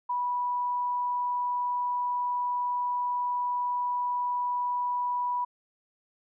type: tone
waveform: sine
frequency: 981 Hz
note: B5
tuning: 12 cents flat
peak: -26 dBFS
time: 0.09-5.45 s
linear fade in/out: 10 ms
effects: none